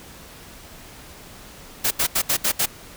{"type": "noise bursts at uneven times", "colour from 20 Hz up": "white", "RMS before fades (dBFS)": -20, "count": 6, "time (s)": [[1.84, 1.91], [1.99, 2.07], [2.15, 2.22], [2.29, 2.37], [2.44, 2.52], [2.59, 2.66]], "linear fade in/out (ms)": 10, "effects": ["pink hiss -43 dBFS RMS until 2.96 s"]}